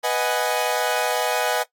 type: chord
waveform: sawtooth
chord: G# minor seventh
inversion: first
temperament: equal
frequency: 493.9 / 622.3 / 740 / 830.6 Hz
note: B4 / D#5 / F#5 / G#5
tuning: 0 / 0 / 0 / 0 cents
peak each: -22 dBFS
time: 0.03-1.64 s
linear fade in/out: 20 ms
effects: noise-tail reverb RT60 0.1 s tail -18 dB re dry + AAC 64 kbps